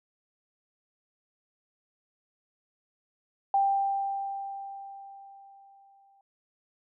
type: tone with exponential decay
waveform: sine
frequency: 789 Hz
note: G5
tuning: 11 cents sharp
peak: -20 dBFS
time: 3.54-6.21 s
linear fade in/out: 2 ms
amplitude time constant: 580 ms
effects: none